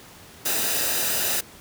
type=noise with comb filter; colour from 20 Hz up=white; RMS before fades=-24 dBFS; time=0.45-1.41 s; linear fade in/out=10 ms; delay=0.91 ms; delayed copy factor=-0.55; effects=pink hiss -46 dBFS RMS until 1.6 s + high-pass 60 Hz 12 dB/octave